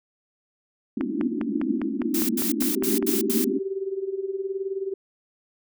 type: band-pass noise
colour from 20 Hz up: pink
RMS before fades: -26 dBFS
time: 0.97-3.59 s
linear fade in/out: 5 ms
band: 210 to 350 Hz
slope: 96 dB/octave
type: click train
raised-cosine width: 0.5 ms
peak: -18 dBFS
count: 11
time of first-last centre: 1.01-3.026 s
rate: 4.96 Hz
type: noise bursts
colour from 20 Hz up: blue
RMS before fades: -27 dBFS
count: 6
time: 2.14-3.445 s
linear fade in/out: 5 ms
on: 150 ms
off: 81 ms
type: tone with tremolo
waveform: sine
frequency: 387.7 Hz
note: G4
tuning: 19 cents flat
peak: -23 dBFS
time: 2.76-4.94 s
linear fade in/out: 5 ms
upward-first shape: sine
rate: 19 Hz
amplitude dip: 75%
effects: none